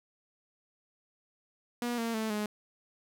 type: tone with pitch steps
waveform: sawtooth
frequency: 240.6 / 230 / 219.9 / 210.2 Hz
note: B3 / A#3 / A3 / G#3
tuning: -45 / -23 / -1 / +21 cents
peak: -27 dBFS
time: 1.82-2.46 s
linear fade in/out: 2 ms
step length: 160 ms
effects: none